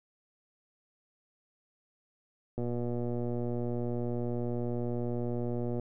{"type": "click train", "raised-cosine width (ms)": 2, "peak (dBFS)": -22, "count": 387, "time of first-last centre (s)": [2.58, 5.797], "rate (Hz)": 120, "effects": []}